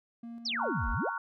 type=tone with tremolo; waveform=triangle; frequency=233.1 Hz; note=A#3; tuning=in tune; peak=-38 dBFS; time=0.23-0.95 s; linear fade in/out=5 ms; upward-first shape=square; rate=3.3 Hz; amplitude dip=35%
type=exponential two-way sweep; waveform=sine; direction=down then up; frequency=5920 to 38.9 to 995 Hz; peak=-30 dBFS; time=0.45-1.1 s; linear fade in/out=10 ms; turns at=0.9 s
type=chord; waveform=sine; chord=Gb major seventh; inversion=first; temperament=just; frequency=925 / 1110 / 1387.5 / 1480 Hz; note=Bb5 / Db6 / F6 / Gb6; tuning=-14 / +2 / -12 / 0 cents; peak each=-38 dBFS; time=0.59-1.18 s; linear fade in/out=2 ms
effects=none